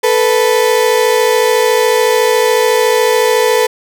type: tone pair together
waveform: 35% pulse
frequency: 440 / 493.9 Hz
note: A4 / B4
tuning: 0 / 0 cents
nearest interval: major second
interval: 200 cents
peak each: -10 dBFS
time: 0.03-3.67 s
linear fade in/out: 10 ms
effects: none